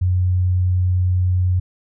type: tone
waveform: sine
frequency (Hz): 91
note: F#2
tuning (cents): -28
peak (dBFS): -14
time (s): 0.01-1.6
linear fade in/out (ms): 10
effects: none